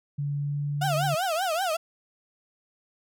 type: tone with pitch glide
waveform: sine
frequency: 143.5 to 144.67 Hz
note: D3 to D3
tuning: -40 to -26 cents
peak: -26 dBFS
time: 0.18-1.15 s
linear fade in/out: 10 ms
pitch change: +14 cents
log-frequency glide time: 0.39-0.61 s
type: tone with vibrato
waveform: 35% pulse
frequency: 698.5 Hz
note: F5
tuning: in tune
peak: -23 dBFS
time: 0.81-1.77 s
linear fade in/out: 10 ms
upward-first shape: triangle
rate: 5.2 Hz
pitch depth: 240 cents each way
effects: none